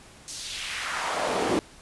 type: noise with high-pass filter sweep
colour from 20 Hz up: brown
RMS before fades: -29 dBFS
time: 0.28-1.59 s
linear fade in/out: 0 ms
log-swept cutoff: 6200 to 290 Hz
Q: 1.6
effects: pink hiss -50 dBFS RMS until 1.81 s + resampled to 24000 Hz